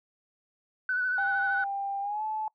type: tone with vibrato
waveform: sine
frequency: 1493 Hz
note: F#6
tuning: 15 cents sharp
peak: -25 dBFS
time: 0.89-1.64 s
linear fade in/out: 2 ms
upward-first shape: sine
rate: 13 Hz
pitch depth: 32 cents each way
type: tone with pitch glide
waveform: sine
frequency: 794 to 865.9 Hz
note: G5 to A5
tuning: +22 to -28 cents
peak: -29 dBFS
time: 1.18-2.48 s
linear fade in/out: 2 ms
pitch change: +150 cents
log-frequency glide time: 2.01-2.23 s
effects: noise-tail reverb RT60 0.1 s tail -24 dB re dry + tanh soft clip ceiling -17 dBFS